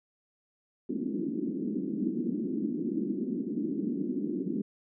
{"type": "band-pass noise", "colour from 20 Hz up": "white", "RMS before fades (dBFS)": -32, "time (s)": [0.89, 4.62], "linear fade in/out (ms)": 5, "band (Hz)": [190, 340], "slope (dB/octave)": 48, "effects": []}